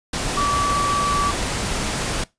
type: tone in noise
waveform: sine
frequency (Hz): 1151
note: D6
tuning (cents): -35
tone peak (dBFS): -18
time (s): 0.37-1.31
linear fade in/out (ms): 5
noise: pink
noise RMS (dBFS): -24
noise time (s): 0.13-2.24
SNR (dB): +3
effects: noise-tail reverb RT60 0.2 s tail -21 dB re dry + resampled to 22050 Hz